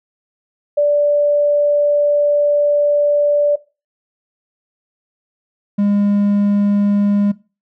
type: tone pair in turn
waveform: sine / triangle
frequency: 584 / 203.4 Hz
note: D5 / G#3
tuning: -10 / -36 cents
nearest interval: octave + tritone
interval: 1826 cents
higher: first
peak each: -10 dBFS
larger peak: neither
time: 0.77-3.56 / 5.78-7.32 s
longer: first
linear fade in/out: 10 ms
effects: noise-tail reverb RT60 0.3 s tail -19 dB re dry